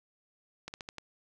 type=slowing click train; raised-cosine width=0.2 ms; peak=-23 dBFS; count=5; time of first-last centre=0.68-0.983 s; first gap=59 ms; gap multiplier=1.17; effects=none